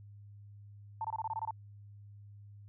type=tone bursts; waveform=sine; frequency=890 Hz; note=A5; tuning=20 cents sharp; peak=-33 dBFS; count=9; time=1.01-1.509 s; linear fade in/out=2 ms; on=35 ms; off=23 ms; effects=added 102 Hz sine -50 dBFS peak until 2.68 s